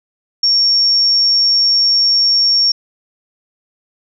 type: tone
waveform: sine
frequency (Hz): 5510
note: F8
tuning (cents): -24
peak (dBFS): -9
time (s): 0.43-2.72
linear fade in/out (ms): 5
effects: none